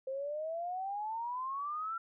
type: exponential sweep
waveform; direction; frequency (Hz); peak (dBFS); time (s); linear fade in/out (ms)
sine; up; 522 to 1367; -35; 0.07-1.98; 5
effects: none